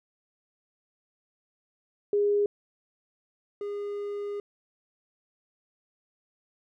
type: tone pair in turn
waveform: sine / triangle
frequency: 410 / 408.5 Hz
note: G#4 / G#4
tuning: -22 / -29 cents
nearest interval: unison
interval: 7 cents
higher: first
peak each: -21 / -29 dBFS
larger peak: first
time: 2.13-2.46 / 3.61-4.4 s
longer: second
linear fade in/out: 2 ms
effects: none